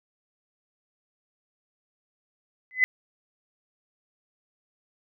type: tone with exponential growth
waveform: sine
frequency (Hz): 2021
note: B6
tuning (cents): +39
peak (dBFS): -12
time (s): 2.71-2.84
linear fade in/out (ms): 0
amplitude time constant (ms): 27
effects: none